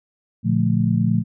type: chord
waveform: sine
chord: Bb major seventh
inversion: none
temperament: just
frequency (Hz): 116.54 / 145.68 / 174.81 / 218.5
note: Bb2 / D3 / F3 / A3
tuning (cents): 0 / -14 / +2 / -12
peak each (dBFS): -20 / -26 / -20 / -21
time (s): 0.43-1.24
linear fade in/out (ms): 50
effects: none